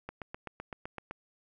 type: click train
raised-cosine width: 0.5 ms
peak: -24 dBFS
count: 9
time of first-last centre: 0.09-1.11 s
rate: 7.84 Hz
effects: none